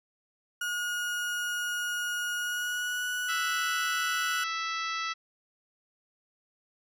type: tone with pitch glide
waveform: 35% pulse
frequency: 1441 to 1473 Hz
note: F#6 to F#6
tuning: -46 to -8 cents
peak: -28 dBFS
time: 0.61-4.44 s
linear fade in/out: 5 ms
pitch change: +38 cents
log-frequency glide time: 2.36-3.07 s
type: harmonic tone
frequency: 659.3 Hz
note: E5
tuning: in tune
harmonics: 2 / 3 / 4 / 5 / 6 / 7 / 8 / 9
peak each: -33 / -37 / -39 / -41 / -43 / -44 / -45 / -46 dBFS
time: 3.28-5.14 s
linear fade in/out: 20 ms
effects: none